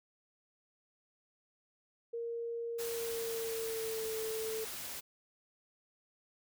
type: tone with pitch glide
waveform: sine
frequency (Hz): 466.2 to 441.6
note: A#4 to A4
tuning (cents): 0 to +6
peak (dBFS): -36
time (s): 2.13-4.65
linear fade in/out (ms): 10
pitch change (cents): -94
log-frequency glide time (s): 2.8-4.13
type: noise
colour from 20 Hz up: white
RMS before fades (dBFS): -43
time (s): 2.78-5.01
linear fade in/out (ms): 20
effects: none